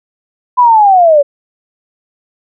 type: linear sweep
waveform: sine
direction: down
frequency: 1010 to 554.4 Hz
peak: -3 dBFS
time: 0.57-1.23 s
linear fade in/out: 20 ms
effects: none

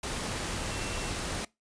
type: tone in noise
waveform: sine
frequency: 2705 Hz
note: E7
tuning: 44 cents sharp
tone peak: -44 dBFS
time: 0.7-1.1 s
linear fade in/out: 5 ms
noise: pink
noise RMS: -34 dBFS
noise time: 0.03-1.45 s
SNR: -13 dB
effects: noise-tail reverb RT60 0.2 s tail -22 dB re dry + resampled to 22050 Hz

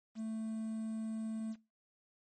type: tone with quantisation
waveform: triangle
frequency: 221.1 Hz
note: A3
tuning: 9 cents sharp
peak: -35 dBFS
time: 0.15-1.56 s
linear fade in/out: 50 ms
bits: 10
effects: noise-tail reverb RT60 0.3 s tail -23 dB re dry + MP3 32 kbps

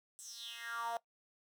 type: tone with high-pass filter sweep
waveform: 10% pulse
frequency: 233.1 Hz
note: A#3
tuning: in tune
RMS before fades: -43 dBFS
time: 0.19-0.97 s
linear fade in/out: 0 ms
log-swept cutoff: 7900 to 670 Hz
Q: 5.5
effects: noise-tail reverb RT60 0.1 s tail -19 dB re dry

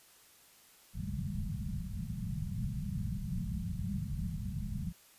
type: low-pass noise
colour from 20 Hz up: white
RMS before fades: -37 dBFS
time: 0.93-4.93 s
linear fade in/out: 50 ms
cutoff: 210 Hz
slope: 96 dB/octave
effects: white hiss -61 dBFS RMS until 5.18 s + resampled to 32000 Hz

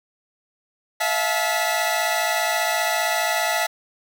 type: tone cluster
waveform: sawtooth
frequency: 651 / 706 / 864 / 1969 Hz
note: E5 / F5 / A5 / B6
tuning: -22 / +19 / -32 / -6 cents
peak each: -22 dBFS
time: 1-3.67 s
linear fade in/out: 10 ms
effects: none

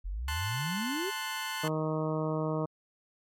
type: exponential sweep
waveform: sine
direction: up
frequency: 41.2 to 415.3 Hz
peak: -32 dBFS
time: 0.04-1.11 s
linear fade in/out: 20 ms
type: chord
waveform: 20% pulse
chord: F# diminished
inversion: first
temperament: equal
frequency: 880 / 1046.5 / 1480 Hz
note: A5 / C6 / F#6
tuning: 0 / 0 / 0 cents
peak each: -33 dBFS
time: 0.28-1.68 s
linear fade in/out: 2 ms
type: harmonic tone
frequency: 156.3 Hz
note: D#3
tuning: 8 cents sharp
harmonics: 1 / 2 / 3 / 4 / 5 / 6 / 7 / 8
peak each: -32 / -35 / -35 / -36 / -47 / -42 / -41 / -45 dBFS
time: 1.63-2.66 s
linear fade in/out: 10 ms
effects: MP3 64 kbps

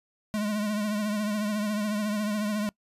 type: tone with vibrato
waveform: square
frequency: 210 Hz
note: G#3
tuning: 19 cents sharp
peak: -27 dBFS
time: 0.34-2.69 s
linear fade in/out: 0 ms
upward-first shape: triangle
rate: 14 Hz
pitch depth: 61 cents each way
effects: noise-tail reverb RT60 0.1 s tail -24 dB re dry + resampled to 32000 Hz

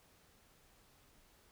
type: silence
effects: pink hiss -67 dBFS RMS until 1.51 s

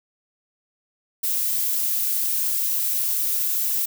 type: noise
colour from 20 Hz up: violet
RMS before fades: -23 dBFS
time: 1.23-3.86 s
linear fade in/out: 10 ms
effects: none

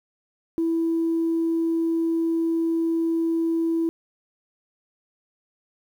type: tone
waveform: sine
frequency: 329.9 Hz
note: E4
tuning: 1 cent sharp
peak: -19 dBFS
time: 0.58-3.89 s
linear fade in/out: 0 ms
effects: tanh soft clip ceiling -16 dBFS + 9-bit

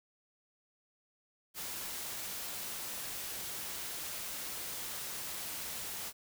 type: noise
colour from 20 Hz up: white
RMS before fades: -41 dBFS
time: 1.54-6.13 s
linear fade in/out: 50 ms
effects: none

